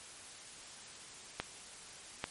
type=clicks; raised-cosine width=0.3 ms; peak=-18 dBFS; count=2; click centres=1.4 / 2.241 s; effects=white hiss -51 dBFS RMS until 2.3 s + MP3 48 kbps